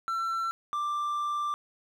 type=tone pair in turn; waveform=triangle; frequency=1346 / 1180.3 Hz; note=E6 / D6; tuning=+36 / +8 cents; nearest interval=major second; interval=228 cents; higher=first; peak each=-26 dBFS; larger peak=neither; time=0.08-0.51 / 0.73-1.54 s; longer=second; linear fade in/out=0 ms; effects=none